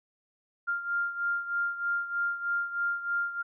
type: beating tone pair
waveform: sine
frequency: 1396.9 / 1400.1 Hz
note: F6 / F6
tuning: 0 / +4 cents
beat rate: 3.2 Hz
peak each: -29 / -34 dBFS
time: 0.67-3.43 s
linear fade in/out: 20 ms
effects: none